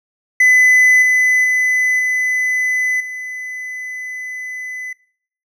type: tone with level steps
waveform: triangle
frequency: 2009 Hz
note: B6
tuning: 29 cents sharp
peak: -6 / -9 / -11 / -13 / -23 dBFS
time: 0.4-4.93 s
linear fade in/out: 5 ms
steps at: 1.02 / 1.44 / 1.99 / 3 s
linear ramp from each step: 5 ms
effects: noise-tail reverb RT60 0.6 s tail -22 dB re dry